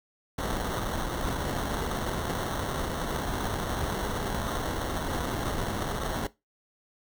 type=noise with sample-and-hold; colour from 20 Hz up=pink; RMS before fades=-31 dBFS; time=0.38-6.27 s; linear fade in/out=5 ms; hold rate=2450 Hz; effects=noise-tail reverb RT60 0.2 s tail -18 dB re dry